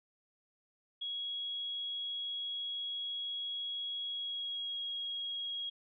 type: tone with pitch glide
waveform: sine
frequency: 3322 to 3293 Hz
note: G#7 to G#7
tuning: 0 to -15 cents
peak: -36 dBFS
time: 1.01-5.7 s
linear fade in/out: 10 ms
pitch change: -15 cents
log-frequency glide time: 4.06-4.8 s
effects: none